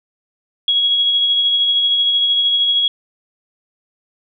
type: tone with tremolo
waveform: sine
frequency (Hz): 3322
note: G#7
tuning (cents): 0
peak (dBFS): -11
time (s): 0.68-2.88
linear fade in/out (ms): 2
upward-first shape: sine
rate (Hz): 13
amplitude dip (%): 30
effects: none